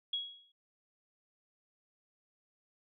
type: tone with exponential decay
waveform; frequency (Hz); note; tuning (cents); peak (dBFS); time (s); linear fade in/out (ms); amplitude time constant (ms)
sine; 3322; G#7; 0; -30; 0.13-0.52; 5; 84
effects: none